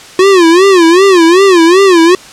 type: tone with vibrato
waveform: square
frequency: 360 Hz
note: F#4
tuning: 47 cents flat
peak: -3 dBFS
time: 0.19-2.15 s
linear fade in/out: 2 ms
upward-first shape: sine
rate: 2.6 Hz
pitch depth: 170 cents each way
effects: white hiss -32 dBFS RMS until 2.32 s + low-pass 7000 Hz 12 dB/octave